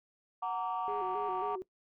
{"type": "chord", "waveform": "sine", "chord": "Gb augmented", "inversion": "none", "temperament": "just", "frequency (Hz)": [740, 925, 1156.2], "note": ["Gb5", "Bb5", "D6"], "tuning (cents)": [0, -14, -27], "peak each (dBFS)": [-35, -36, -36], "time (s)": [0.42, 1.56], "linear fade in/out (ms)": 10}
{"type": "tone with vibrato", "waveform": "sine", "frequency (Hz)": 392, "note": "G4", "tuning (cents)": 0, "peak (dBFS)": -36, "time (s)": [0.88, 1.62], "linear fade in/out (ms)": 0, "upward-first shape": "square", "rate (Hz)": 3.7, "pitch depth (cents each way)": 91}
{"effects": ["noise-tail reverb RT60 0.1 s tail -18 dB re dry", "tanh soft clip ceiling -26 dBFS"]}